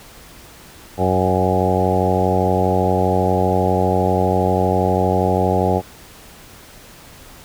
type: harmonic tone with a mistuned harmonic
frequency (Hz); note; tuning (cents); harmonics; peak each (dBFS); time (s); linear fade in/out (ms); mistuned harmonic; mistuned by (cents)
92.5; F#2; 0; 1 / 2 / 3 / 4 / 5 / 6 / 7 / 8 / 9; -21 / -22 / -26 / -23 / -22 / -24 / -24 / -23 / -23; 0.97-5.82; 50; 8; +18
effects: pink hiss -42 dBFS RMS until 7.44 s